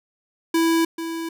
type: tone with echo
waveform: square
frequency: 329.6 Hz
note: E4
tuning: in tune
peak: -17 dBFS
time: 0.54-0.85 s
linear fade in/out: 5 ms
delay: 440 ms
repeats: 1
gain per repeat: -10 dB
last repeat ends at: 1.29 s
effects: none